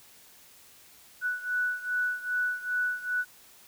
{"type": "beating tone pair", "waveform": "sine", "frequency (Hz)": [1480, 1482.5], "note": ["F#6", "F#6"], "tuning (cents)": [0, 3], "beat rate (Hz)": 2.5, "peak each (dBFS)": [-29, -32], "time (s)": [1.21, 3.25], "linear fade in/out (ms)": 50, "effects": ["white hiss -55 dBFS RMS until 3.67 s"]}